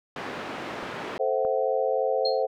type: band-pass noise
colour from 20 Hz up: pink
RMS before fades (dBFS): -35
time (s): 0.16-1.18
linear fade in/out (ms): 2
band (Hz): 250 to 2300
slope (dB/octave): 12
type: clicks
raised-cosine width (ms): 1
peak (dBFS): -25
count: 2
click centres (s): 0.83 / 1.45
type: chord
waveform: sine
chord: F# half-diminished seventh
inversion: first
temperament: equal with one note detuned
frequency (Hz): 440 / 523.3 / 659.3 / 753.4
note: A4 / C5 / E5 / F#5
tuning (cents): 0 / 0 / 0 / +31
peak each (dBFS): -28 / -25 / -30 / -30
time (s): 1.19-2.47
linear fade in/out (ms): 20
type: tone with exponential decay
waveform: sine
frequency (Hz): 4227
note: C8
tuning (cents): +17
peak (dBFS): -23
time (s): 2.25-2.43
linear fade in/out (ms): 5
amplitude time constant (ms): 39
effects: none